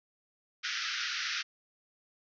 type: band-pass noise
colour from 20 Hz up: pink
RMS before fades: -35 dBFS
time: 0.63-1.43 s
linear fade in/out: 20 ms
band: 1300 to 6000 Hz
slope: 96 dB/octave
effects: none